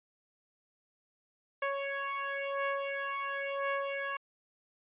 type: beating tone pair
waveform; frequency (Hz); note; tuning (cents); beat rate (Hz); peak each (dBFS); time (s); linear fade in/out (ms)
15% pulse; 554.4 / 555.36; C#5 / C#5; 0 / +3; 0.96; -30 / -29; 1.62-4.17; 5
effects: resampled to 8000 Hz